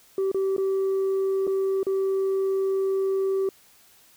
sine tone with dropouts, 386.1 Hz, G4, 26 cents flat, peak -19 dBFS, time 0.18-3.49 s, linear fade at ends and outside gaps 2 ms, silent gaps 0.316-0.345 / 0.565-0.58 / 1.469-1.475 / 1.831-1.867 s, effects tanh soft clip ceiling -20 dBFS + white hiss -56 dBFS RMS until 4.16 s

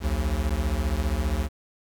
square beating tone pair, 61 / 76 Hz, B1 / D#2, -21 / -40 cents, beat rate 15 Hz, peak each -27 dBFS, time 0-1.49 s, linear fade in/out 50 ms, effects 8-bit

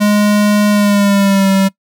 square tone with pitch glide, 207.7 to 193.79 Hz, G#3 to G3, 0 to -20 cents, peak -9 dBFS, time 0-1.69 s, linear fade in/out 20 ms, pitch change -120 cents, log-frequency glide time 0.7-1.49 s, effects noise-tail reverb RT60 0.1 s tail -22 dB re dry

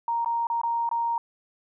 sine tone with dropouts, 932.3 Hz, A#5, in tune, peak -23 dBFS, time 0.08-1.18 s, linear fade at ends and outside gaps 2 ms, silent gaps 0.247-0.259 / 0.47-0.5 / 0.615-0.634 / 0.891-0.913 s, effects none

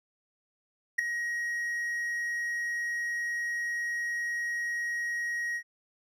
triangle tone with ADSR envelope, 1891 Hz, A#6, 24 cents sharp, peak -17 dBFS, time 0.98-5.63 s, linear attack 12 ms, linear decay 3 ms, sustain -11 dB, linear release 73 ms, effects none

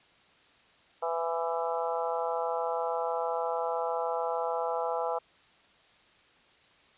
harmonic tone with a mistuned harmonic, 166.3 Hz, E3, 16 cents sharp, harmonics 3 / 4 / 5 / 6 / 7 / 8, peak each -33 / -34 / -34 / -37 / -41 / -40 dBFS, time 1.02-5.19 s, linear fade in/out 10 ms, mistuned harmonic 7, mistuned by +19 cents, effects white hiss -61 dBFS RMS until 6.97 s + resampled to 8000 Hz

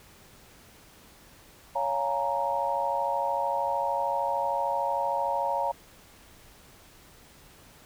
sine chord, Bb minor seventh, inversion first, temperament just, 559.4 / 699.2 / 839.1 / 932.3 Hz, Db5 / F5 / Ab5 / Bb5, +16 / +2 / +18 / 0 cents, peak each -31 / -33 / -33 / -28 dBFS, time 1.75-5.72 s, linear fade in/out 10 ms, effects pink hiss -54 dBFS RMS until 7.85 s

